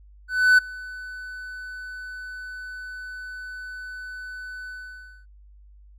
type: tone with ADSR envelope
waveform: triangle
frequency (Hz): 1500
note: F#6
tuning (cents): +23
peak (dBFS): -9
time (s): 0.28-5.26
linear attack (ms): 300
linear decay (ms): 12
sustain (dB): -23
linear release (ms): 580
effects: added 50 Hz sine -47 dBFS peak until 5.98 s